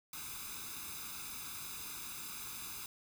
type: noise with comb filter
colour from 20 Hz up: white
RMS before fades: -45 dBFS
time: 0.13-2.86 s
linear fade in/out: 2 ms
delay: 0.8 ms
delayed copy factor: +0.85
effects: none